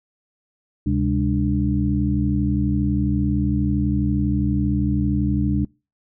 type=tone cluster; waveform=sine; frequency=72.7 / 130.5 / 203 / 294.8 Hz; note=D2 / C3 / G#3 / D4; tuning=-17 / -4 / -39 / +7 cents; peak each=-23 dBFS; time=0.86-5.65 s; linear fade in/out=5 ms; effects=noise-tail reverb RT60 0.3 s tail -25 dB re dry